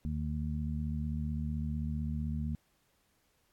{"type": "harmonic tone", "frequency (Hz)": 75.7, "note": "D#2", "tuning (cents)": -47, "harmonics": [1, 2, 3], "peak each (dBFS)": [-35, -37, -38], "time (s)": [0.05, 2.55], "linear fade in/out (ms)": 0, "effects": ["pink hiss -73 dBFS RMS until 3.52 s", "AAC 64 kbps"]}